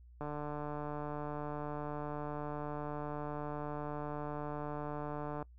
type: click train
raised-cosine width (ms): 1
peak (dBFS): -27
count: 773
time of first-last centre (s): 0.21-5.426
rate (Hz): 148
effects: noise-tail reverb RT60 0.1 s tail -24 dB re dry + added 60 Hz sine -54 dBFS peak until 5.58 s